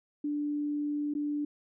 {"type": "tone with dropouts", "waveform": "sine", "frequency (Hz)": 293.7, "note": "D4", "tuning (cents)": 0, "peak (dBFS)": -29, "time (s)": [0.24, 1.45], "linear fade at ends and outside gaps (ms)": 5, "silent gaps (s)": [1.139, 1.15], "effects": []}